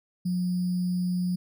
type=tone with sample-and-hold; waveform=sine; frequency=179.7 Hz; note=F3; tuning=50 cents sharp; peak=-24 dBFS; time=0.25-1.36 s; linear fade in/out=10 ms; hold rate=4900 Hz; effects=none